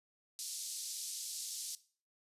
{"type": "band-pass noise", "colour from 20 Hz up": "pink", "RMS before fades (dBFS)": -43, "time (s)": [0.39, 1.75], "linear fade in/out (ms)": 0, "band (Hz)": [4600, 11000], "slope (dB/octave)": 24, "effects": ["noise-tail reverb RT60 0.4 s tail -17 dB re dry", "resampled to 32000 Hz"]}